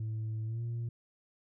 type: tone with pitch glide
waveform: sine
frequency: 110 to 117.22 Hz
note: A2 to A#2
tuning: 0 to +10 cents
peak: -31 dBFS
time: 0-0.89 s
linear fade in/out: 5 ms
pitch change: +110 cents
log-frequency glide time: 0.45-0.62 s
effects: tanh soft clip ceiling -32 dBFS